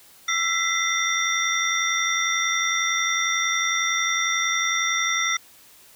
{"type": "tone cluster", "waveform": "sine", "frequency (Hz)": [1337, 1984, 2075, 3574, 5730], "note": ["E6", "B6", "C7", "A7", "F8"], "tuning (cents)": [24, 7, -15, 26, 44], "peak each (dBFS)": -27, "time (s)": [0.28, 5.37], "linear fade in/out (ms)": 5, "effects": ["white hiss -51 dBFS RMS until 5.95 s"]}